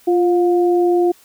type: tone pair together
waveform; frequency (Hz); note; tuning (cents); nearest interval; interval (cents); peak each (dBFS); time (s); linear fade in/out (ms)
sine; 349.2 / 713.1; F4 / F5; 0 / +36; octave; 1236; -12 / -21; 0.07-1.12; 10
effects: white hiss -50 dBFS RMS until 1.24 s